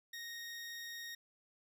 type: tone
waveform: 20% pulse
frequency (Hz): 1864.7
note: A#6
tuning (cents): 0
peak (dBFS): -39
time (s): 0.13-1.15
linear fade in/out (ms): 5
effects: none